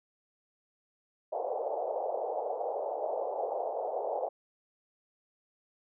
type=band-pass noise; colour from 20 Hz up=pink; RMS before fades=-34 dBFS; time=1.32-4.29 s; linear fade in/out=10 ms; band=460 to 800 Hz; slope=48 dB/octave; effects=none

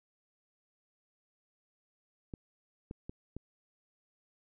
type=clicks; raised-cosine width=3 ms; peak=-28 dBFS; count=4; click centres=2.338 / 2.911 / 3.095 / 3.366 s; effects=none

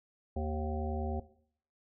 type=harmonic tone with a mistuned harmonic; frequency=77.1 Hz; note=D#2; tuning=15 cents flat; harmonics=1 / 3 / 5 / 7 / 9 / 10; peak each=-34 / -39 / -41 / -42 / -44 / -44 dBFS; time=0.36-1.2 s; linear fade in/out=5 ms; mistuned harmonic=9; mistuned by=+18 cents; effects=noise-tail reverb RT60 0.6 s tail -17 dB re dry

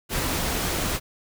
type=noise; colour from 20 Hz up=pink; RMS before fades=-26 dBFS; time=0.09-1 s; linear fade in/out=50 ms; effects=none

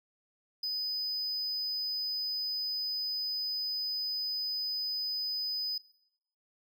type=tone; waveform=triangle; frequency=5000 Hz; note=D#8; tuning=8 cents sharp; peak=-30 dBFS; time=0.63-5.78 s; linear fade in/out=5 ms; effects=noise-tail reverb RT60 0.7 s tail -17 dB re dry

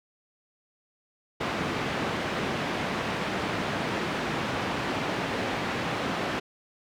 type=band-pass noise; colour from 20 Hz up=pink; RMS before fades=-30 dBFS; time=1.4-6.4 s; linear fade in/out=10 ms; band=150 to 2800 Hz; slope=12 dB/octave; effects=none

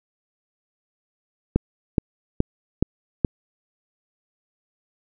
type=click train; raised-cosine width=3 ms; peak=-4 dBFS; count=5; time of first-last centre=1.56-3.248 s; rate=2.37 Hz; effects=none

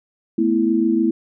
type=chord; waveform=sine; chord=A suspended second; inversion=none; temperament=equal; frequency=220 / 246.9 / 329.6 Hz; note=A3 / B3 / E4; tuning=0 / 0 / 0 cents; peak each=-20 / -21 / -17 dBFS; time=0.38-1.11 s; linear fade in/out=5 ms; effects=none

